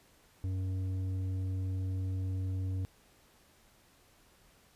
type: tone with tanh clipping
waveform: sine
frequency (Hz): 93.9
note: F#2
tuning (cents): +26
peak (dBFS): -33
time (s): 0.44-2.85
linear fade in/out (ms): 0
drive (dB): 8
effects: pink hiss -64 dBFS RMS until 4.75 s + resampled to 32000 Hz